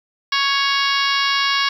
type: harmonic tone with a mistuned harmonic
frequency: 554.4 Hz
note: C#5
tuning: in tune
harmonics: 2 / 3 / 4 / 5 / 6 / 7 / 8 / 9 / 10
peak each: -21 / -23 / -24 / -25 / -26 / -26 / -27 / -28 / -28 dBFS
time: 0.32-1.69 s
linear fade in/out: 5 ms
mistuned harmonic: 5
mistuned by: +26 cents
effects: 8-bit